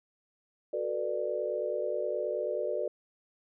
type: chord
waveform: sine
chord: B minor seventh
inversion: second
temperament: just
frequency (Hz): 370.4 / 444.5 / 493.9 / 592.7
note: F#4 / A4 / B4 / D5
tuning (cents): +2 / +18 / 0 / +16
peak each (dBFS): -37 / -36 / -35 / -33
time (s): 0.73-2.88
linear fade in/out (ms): 5
effects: none